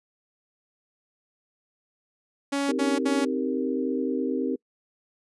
sawtooth tone bursts, 280 Hz, C#4, 18 cents sharp, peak -20 dBFS, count 3, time 2.52-3.252 s, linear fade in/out 10 ms, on 200 ms, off 66 ms
sine chord, C minor seventh, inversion none, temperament equal, 261.6 / 311.1 / 392 / 466.2 Hz, C4 / Eb4 / G4 / Bb4, 0 / 0 / 0 / 0 cents, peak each -27 / -31 / -31 / -31 dBFS, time 2.68-4.56 s, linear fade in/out 10 ms
effects noise-tail reverb RT60 0.1 s tail -26 dB re dry + resampled to 24000 Hz

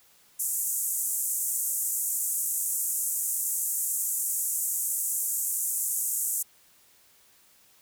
pink band-pass noise, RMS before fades -29 dBFS, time 0.39-6.43 s, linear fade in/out 10 ms, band 7100 to 15000 Hz, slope 48 dB/octave, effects white hiss -60 dBFS RMS until 7.81 s

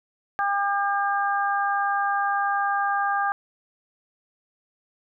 harmonic tone, 401.2 Hz, G4, 40 cents sharp, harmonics 2 / 3 / 4, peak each -24 / -26 / -27 dBFS, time 0.39-3.32 s, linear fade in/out 0 ms, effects none

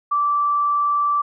sine tone, 1165 Hz, D6, 14 cents flat, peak -16 dBFS, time 0.11-1.22 s, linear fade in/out 10 ms, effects none

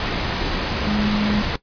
sine tone in noise, 209.2 Hz, G#3, 13 cents sharp, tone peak -18 dBFS, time 0.87-1.42 s, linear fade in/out 2 ms, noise pink, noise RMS -23 dBFS, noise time 0-1.56 s, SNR +2 dB, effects noise-tail reverb RT60 0.1 s tail -17 dB re dry + resampled to 11025 Hz

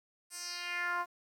10% pulse tone with band-pass filter sweep, 351.3 Hz, F4, 10 cents sharp, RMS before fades -37 dBFS, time 0.3-1.06 s, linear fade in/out 50 ms, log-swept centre 9100 to 900 Hz, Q 2.5, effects 10-bit

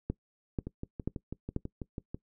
two click trains, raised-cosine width 3 ms, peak -24 / -18 dBFS, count 10 / 4, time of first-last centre 0.67-2.145 / 0.1-1.563 s, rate 6.1 / 2.05 Hz, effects noise-tail reverb RT60 0.1 s tail -21 dB re dry

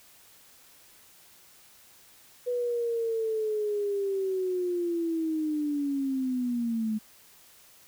sine linear sweep, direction down, 493.9 to 213.2 Hz, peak -26 dBFS, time 2.46-6.99 s, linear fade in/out 20 ms, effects white hiss -56 dBFS RMS until 7.87 s

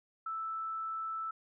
sine tone, 1318.5 Hz, E6, in tune, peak -35 dBFS, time 0.26-1.31 s, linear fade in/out 5 ms, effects none

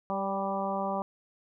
harmonic tone with a mistuned harmonic, 196 Hz, G3, in tune, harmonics 1 / 2 / 3 / 4 / 5 / 6, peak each -35 / -40 / -34 / -34 / -36 / -38 dBFS, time 0.1-1.02 s, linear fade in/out 0 ms, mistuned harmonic 3, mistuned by -17 cents, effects none

